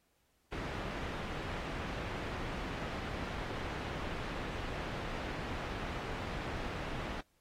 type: low-pass noise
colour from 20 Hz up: pink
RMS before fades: -40 dBFS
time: 0.52-7.21 s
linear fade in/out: 5 ms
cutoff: 2600 Hz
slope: 12 dB/octave
effects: pink hiss -75 dBFS RMS until 7.4 s + AAC 48 kbps